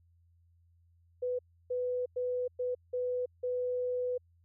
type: tone bursts at uneven times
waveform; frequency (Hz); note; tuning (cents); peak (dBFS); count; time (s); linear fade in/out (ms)
sine; 497.3; B4; +12; -30; 6; 1.22-1.39 / 1.7-2.06 / 2.16-2.48 / 2.59-2.75 / 2.93-3.26 / 3.43-4.18; 10
effects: added 85 Hz sine -63 dBFS peak until 4.44 s